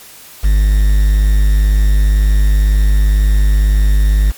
triangle tone with quantisation, 51 Hz, G#1, 31 cents flat, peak -5 dBFS, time 0.43-4.32 s, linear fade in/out 20 ms, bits 5, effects white hiss -37 dBFS RMS until 4.37 s + MP3 96 kbps

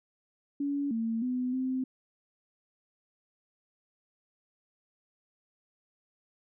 sine tone with pitch steps, 283.5 / 226.6 / 251.4 / 259.1 Hz, C#4 / A#3 / B3 / C4, +39 / -49 / +31 / -17 cents, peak -28 dBFS, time 0.6-1.84 s, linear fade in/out 5 ms, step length 310 ms, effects none

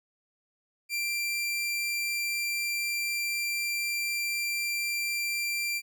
sawtooth tone, 2363 Hz, D7, 10 cents sharp, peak -25 dBFS, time 0.89-5.82 s, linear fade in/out 50 ms, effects none

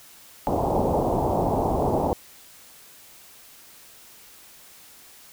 white low-pass noise, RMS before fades -23 dBFS, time 0.47-2.13 s, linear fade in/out 0 ms, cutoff 890 Hz, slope 48 dB/octave, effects white hiss -49 dBFS RMS until 5.32 s

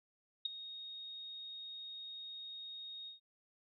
sine tone with ADSR envelope, 3731 Hz, A#7, 1 cent sharp, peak -30 dBFS, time 0.45-3.2 s, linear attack 6 ms, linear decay 12 ms, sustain -15 dB, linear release 130 ms, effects none

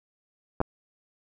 clicks, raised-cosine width 1 ms, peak -11 dBFS, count 2, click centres 0.604 / 0.614 s, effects none

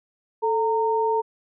sine tone pair together, 440 / 920 Hz, A4 / A#5, 0 / -23 cents, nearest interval octave + minor second, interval 1277 cents, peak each -22 dBFS, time 0.42-1.22 s, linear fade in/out 20 ms, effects none

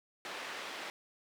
white band-pass noise, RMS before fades -43 dBFS, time 0.25-0.9 s, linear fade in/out 0 ms, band 320 to 2700 Hz, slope 12 dB/octave, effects none

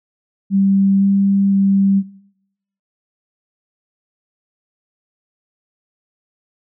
sine tone with pitch steps, 195.6 / 197.3 / 196 Hz, G3 / G3 / G3, -4 / +11 / 0 cents, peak -11 dBFS, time 0.5-2.03 s, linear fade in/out 50 ms, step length 510 ms, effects noise-tail reverb RT60 0.8 s tail -19 dB re dry

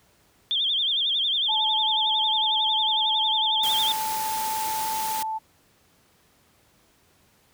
sine tone with vibrato, 3381 Hz, G#7, 30 cents sharp, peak -21 dBFS, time 0.51-3.92 s, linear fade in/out 0 ms, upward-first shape sine, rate 11 Hz, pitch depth 130 cents each way
sine tone with pitch glide, 870 to 878.6 Hz, A5 to A5, -20 to -3 cents, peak -26 dBFS, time 1.48-5.39 s, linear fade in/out 20 ms, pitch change +17 cents, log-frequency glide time 2.86-4.88 s
white noise, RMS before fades -32 dBFS, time 3.63-5.23 s, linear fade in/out 5 ms
effects pink hiss -61 dBFS RMS until 7.53 s + high-pass 60 Hz 12 dB/octave

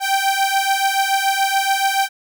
sawtooth beating tone pair, 778 / 785 Hz, G5 / G5, -13 / +2 cents, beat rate 7 Hz, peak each -15 dBFS, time 0-2.09 s, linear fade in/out 50 ms, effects none

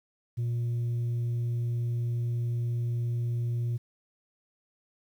sine tone, 118.9 Hz, A#2, 35 cents sharp, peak -24 dBFS, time 0.37-3.78 s, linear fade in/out 20 ms, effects tanh soft clip ceiling -26 dBFS + 10-bit

